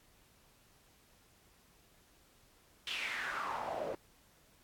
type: noise with band-pass filter sweep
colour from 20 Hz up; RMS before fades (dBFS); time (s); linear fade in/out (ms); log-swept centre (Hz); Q
pink; -39; 2.87-3.95; 2; 3200 to 480; 4.2
effects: pink hiss -66 dBFS RMS until 4.63 s + AAC 64 kbps